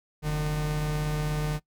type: tone pair together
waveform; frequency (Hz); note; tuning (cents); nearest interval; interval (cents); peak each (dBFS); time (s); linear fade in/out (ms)
45% pulse; 44.92 / 151.1; F1 / D3; +50 / +50; octave + major sixth; 2100; -32 / -27; 0.22-1.6; 50
effects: noise-tail reverb RT60 0.1 s tail -21 dB re dry